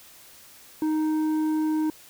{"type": "tone with tanh clipping", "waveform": "sine", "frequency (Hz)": 311.1, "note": "D#4", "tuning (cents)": 0, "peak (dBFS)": -23, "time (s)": [0.82, 1.9], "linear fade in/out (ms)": 2, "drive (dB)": 7, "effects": ["white hiss -50 dBFS RMS until 2.09 s"]}